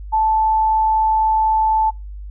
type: tone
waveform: sine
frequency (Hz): 876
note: A5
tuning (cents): -8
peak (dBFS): -13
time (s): 0.12-1.91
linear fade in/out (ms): 20
effects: noise-tail reverb RT60 0.2 s tail -24 dB re dry + added 50 Hz sine -29 dBFS peak until 2.3 s